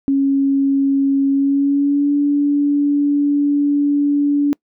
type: tone with pitch glide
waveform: sine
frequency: 275 to 287.8 Hz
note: C#4 to D4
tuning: -14 to -35 cents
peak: -12 dBFS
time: 0.08-4.53 s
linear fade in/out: 0 ms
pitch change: +79 cents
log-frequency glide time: 1.3-2.13 s
effects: noise-tail reverb RT60 0.1 s tail -26 dB re dry